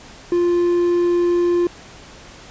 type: tone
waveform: triangle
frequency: 349.2 Hz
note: F4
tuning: in tune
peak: -12 dBFS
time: 0.32-1.67 s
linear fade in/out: 2 ms
effects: pink hiss -41 dBFS RMS until 2.5 s + resampled to 16000 Hz